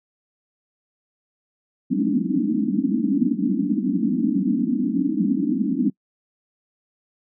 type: band-pass noise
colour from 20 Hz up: white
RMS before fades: -21 dBFS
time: 1.9-5.9 s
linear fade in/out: 10 ms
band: 180 to 310 Hz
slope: 96 dB/octave
effects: noise-tail reverb RT60 0.1 s tail -24 dB re dry